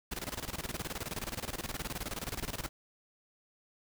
pink noise with tremolo, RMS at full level -37 dBFS, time 0.11-2.69 s, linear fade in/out 10 ms, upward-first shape square, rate 19 Hz, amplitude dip 80%, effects none

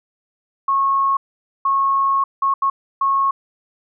sine tone bursts at uneven times, 1094 Hz, C#6, 23 cents flat, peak -14 dBFS, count 5, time 0.68-1.17 / 1.65-2.24 / 2.42-2.54 / 2.62-2.7 / 3.01-3.31 s, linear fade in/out 5 ms, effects none

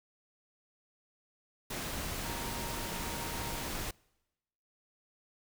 sine tone in noise, 932.3 Hz, A#5, in tune, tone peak -45 dBFS, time 2.24-3.68 s, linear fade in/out 5 ms, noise pink, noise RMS -38 dBFS, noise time 1.7-3.91 s, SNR -10 dB, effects noise-tail reverb RT60 1.0 s tail -26 dB re dry

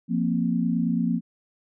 sine chord, F suspended fourth, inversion none, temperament just, 174.61 / 232.8 / 261.9 Hz, F3 / Bb3 / C4, 0 / -2 / +2 cents, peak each -25 / -24 / -28 dBFS, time 0.08-1.21 s, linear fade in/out 50 ms, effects none

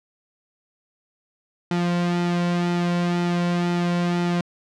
sawtooth tone with flanger, 174.61 Hz, F3, in tune, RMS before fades -22 dBFS, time 1.71-4.41 s, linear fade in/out 2 ms, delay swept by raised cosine 1.8 to 2.45 ms, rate 2 Hz, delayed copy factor -0.6, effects low-pass 5000 Hz 12 dB/octave

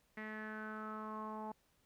sawtooth tone with low-pass filter sweep, 216 Hz, A3, 32 cents flat, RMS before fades -45 dBFS, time 0.17-1.52 s, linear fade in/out 5 ms, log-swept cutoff 2000 to 900 Hz, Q 6.9, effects pink hiss -75 dBFS RMS until 1.85 s

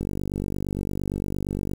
click train, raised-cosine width 3 ms, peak -15 dBFS, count 85, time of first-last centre 0.01-1.735 s, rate 48.7 Hz, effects 7-bit

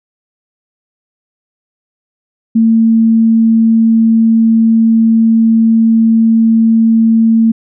sine tone, 225.5 Hz, A3, 43 cents sharp, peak -5 dBFS, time 2.55-7.52 s, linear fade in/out 10 ms, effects none

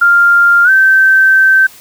sine tone with pitch glide, 1396.9 to 1550 Hz, F6 to G6, 0 to -20 cents, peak -4 dBFS, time 0.01-1.67 s, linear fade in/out 10 ms, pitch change +180 cents, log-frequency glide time 0.64-0.7 s, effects white hiss -38 dBFS RMS until 1.8 s

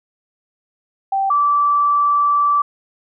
sine tone pair in turn, 780 / 1161.3 Hz, G5 / D6, -9 / -20 cents, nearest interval perfect fifth, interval 689 cents, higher second, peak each -15 / -12 dBFS, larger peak second, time 1.12-1.3 / 1.3-2.62 s, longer second, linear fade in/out 5 ms, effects none

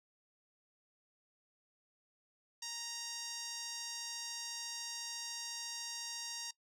sawtooth tone with band-pass filter, 934 Hz, A#5, 3 cents sharp, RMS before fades -44 dBFS, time 2.62-6.51 s, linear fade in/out 5 ms, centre 5800 Hz, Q 2.3, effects noise-tail reverb RT60 0.1 s tail -20 dB re dry

